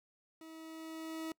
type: tone with level ramp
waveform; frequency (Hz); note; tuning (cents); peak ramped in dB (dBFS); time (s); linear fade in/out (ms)
40% pulse; 321.2; E4; -45; -49 to -37; 0.41-1.32; 2
effects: noise-tail reverb RT60 0.1 s tail -25 dB re dry